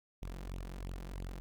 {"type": "tone with flanger", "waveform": "sawtooth", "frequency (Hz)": 45.32, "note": "F#1", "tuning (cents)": -35, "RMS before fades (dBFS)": -43, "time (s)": [0.22, 1.4], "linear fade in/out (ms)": 0, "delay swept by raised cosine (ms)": [0.27, 6.07], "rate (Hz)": 3, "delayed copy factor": 0.75, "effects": []}